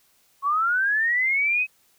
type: linear sweep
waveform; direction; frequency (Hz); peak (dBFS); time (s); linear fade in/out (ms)
sine; up; 1088 to 2562; -19; 0.42-1.67; 50
effects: white hiss -62 dBFS RMS until 1.98 s